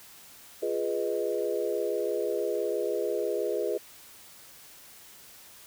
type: chord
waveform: sine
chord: F half-diminished seventh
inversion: none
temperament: equal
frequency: 349.2 / 415.3 / 493.9 / 622.3 Hz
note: F4 / Ab4 / Cb5 / Eb5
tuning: 0 / 0 / 0 / 0 cents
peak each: -34 / -30 / -32 / -34 dBFS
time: 0.62-3.78 s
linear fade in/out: 10 ms
effects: white hiss -51 dBFS RMS until 5.66 s